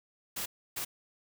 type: noise bursts at uneven times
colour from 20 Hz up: white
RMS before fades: -36 dBFS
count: 2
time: 0.36-0.46 / 0.76-0.85 s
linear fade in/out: 10 ms
effects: none